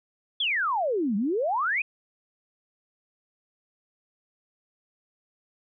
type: exponential two-way sweep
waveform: sine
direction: down then up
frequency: 3520 to 191.2 to 2584 Hz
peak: -23 dBFS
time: 0.4-1.82 s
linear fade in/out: 5 ms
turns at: 1.16 s
effects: none